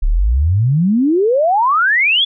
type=exponential sweep; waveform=sine; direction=up; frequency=32 to 3494 Hz; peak=-10 dBFS; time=0.02-2.25 s; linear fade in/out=10 ms; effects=none